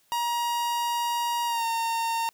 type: tone with pitch glide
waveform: 45% pulse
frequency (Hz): 949 to 916.1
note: A#5 to A#5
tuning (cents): +31 to -30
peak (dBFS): -25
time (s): 0.12-2.29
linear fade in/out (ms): 0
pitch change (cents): -61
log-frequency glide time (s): 1.46-1.65
effects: white hiss -65 dBFS RMS until 2.33 s